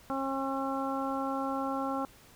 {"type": "harmonic tone", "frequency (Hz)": 270, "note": "C#4", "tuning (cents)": -45, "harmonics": [1, 2, 3, 4, 5], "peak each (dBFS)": [-34, -37, -36, -38, -39], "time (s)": [0.1, 2.05], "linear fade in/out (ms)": 0, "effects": ["pink hiss -57 dBFS RMS until 2.35 s"]}